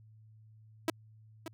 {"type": "tone with echo", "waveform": "sawtooth", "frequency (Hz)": 324.4, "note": "E4", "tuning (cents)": -28, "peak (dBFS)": -23, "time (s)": [0.88, 0.9], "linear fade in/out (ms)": 2, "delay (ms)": 580, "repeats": 1, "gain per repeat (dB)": -12, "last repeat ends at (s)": 1.48, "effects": ["added 109 Hz sine -55 dBFS peak until 1.53 s"]}